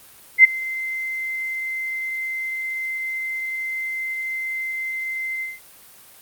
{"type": "tone with ADSR envelope", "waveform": "sine", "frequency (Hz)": 2075, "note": "C7", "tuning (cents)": -15, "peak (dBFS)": -3, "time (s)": [0.38, 5.6], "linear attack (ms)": 61, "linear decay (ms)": 14, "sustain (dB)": -21, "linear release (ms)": 190, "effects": ["white hiss -47 dBFS RMS until 6.21 s", "Opus 32 kbps"]}